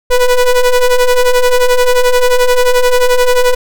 square ring-modulated tone, 246.3 Hz, B3, 5 cents flat, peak -4 dBFS, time 0.1-3.55 s, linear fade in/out 10 ms, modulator 252 Hz, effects none

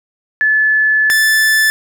sine / 45% pulse tone pair in turn, 1730 / 1749.1 Hz, A6 / A6, -30 / -11 cents, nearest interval unison, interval 19 cents, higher second, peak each -9 dBFS, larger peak neither, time 0.41-1.1 / 1.1-1.7 s, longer first, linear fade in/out 0 ms, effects none

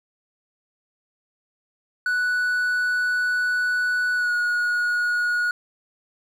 triangle tone with pitch glide, 1480 to 1450.4 Hz, F#6 to F#6, 0 to -35 cents, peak -18 dBFS, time 2.06-5.51 s, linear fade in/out 2 ms, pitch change -35 cents, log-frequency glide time 4.15-4.33 s, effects none

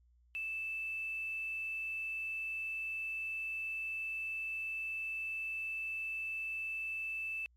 sine tone with quantisation, 2637 Hz, E7, in tune, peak -36 dBFS, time 0.35-7.46 s, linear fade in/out 0 ms, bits 10, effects added 60 Hz sine -64 dBFS peak until 7.56 s + MP3 64 kbps

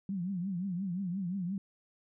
sine tone with vibrato, 185 Hz, F#3, in tune, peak -32 dBFS, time 0.09-1.58 s, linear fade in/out 2 ms, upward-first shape triangle, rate 5.7 Hz, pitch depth 170 cents each way, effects none

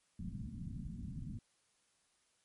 white low-pass noise, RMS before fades -44 dBFS, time 0.19-1.39 s, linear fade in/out 2 ms, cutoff 230 Hz, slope 48 dB/octave, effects white hiss -75 dBFS RMS until 2.44 s + MP3 48 kbps

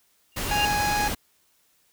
sine tone with exponential growth, 2794 Hz, F7, in tune, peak -20 dBFS, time 0.32-0.65 s, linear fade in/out 1 ms, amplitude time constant 70 ms
pink noise, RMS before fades -29 dBFS, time 0.36-1.15 s, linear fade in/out 10 ms
harmonic tone, 830.6 Hz, G#5, in tune, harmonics 1 / 2 / 3 / 5 / 6 / 7 / 8, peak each -24 / -30 / -34 / -38 / -40 / -41 / -42 dBFS, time 0.51-1.08 s, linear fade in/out 2 ms
effects white hiss -65 dBFS RMS until 1.92 s

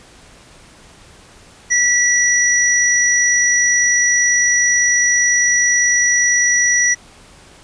sine tone pair together, 1953 / 5825 Hz, B6 / F#8, -20 / -28 cents, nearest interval octave + perfect fifth, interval 1892 cents, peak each -14 dBFS, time 1.7-6.95 s, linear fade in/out 20 ms, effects pink hiss -44 dBFS RMS until 7.63 s + resampled to 22050 Hz

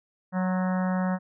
harmonic tone with a mistuned harmonic, 185 Hz, F#3, in tune, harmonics 1 / 3 / 4 / 5 / 6 / 7 / 8 / 9 / 10, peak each -24 / -34 / -36 / -38 / -40 / -41 / -42 / -43 / -44 dBFS, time 0.32-1.19 s, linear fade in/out 50 ms, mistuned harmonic 6, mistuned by -38 cents, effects none

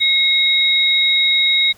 sine tone pair together, 2159 / 3793 Hz, C#7 / A#7, -46 / +29 cents, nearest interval minor seventh, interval 975 cents, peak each -17 / -13 dBFS, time 0-1.73 s, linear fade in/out 20 ms, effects pink hiss -48 dBFS RMS until 1.77 s

